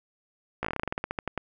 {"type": "slowing click train", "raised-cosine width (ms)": 0.5, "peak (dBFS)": -14, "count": 17, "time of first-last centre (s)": [0.63, 1.377], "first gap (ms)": 16, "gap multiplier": 1.13, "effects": []}